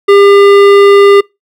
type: tone with hard clipping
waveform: triangle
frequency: 401.1 Hz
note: G4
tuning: 40 cents sharp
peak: -3 dBFS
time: 0.08-1.21 s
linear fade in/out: 10 ms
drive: 18 dB
effects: noise-tail reverb RT60 0.2 s tail -24 dB re dry